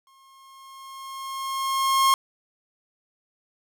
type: tone with exponential growth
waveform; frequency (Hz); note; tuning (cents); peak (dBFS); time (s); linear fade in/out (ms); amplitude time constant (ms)
45% pulse; 1075; C6; +47; -15; 0.07-2.14; 1; 450
effects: none